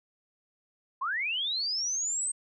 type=linear sweep; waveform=sine; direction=up; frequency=987.8 to 8372 Hz; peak=-28 dBFS; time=1.01-2.32 s; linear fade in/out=10 ms; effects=none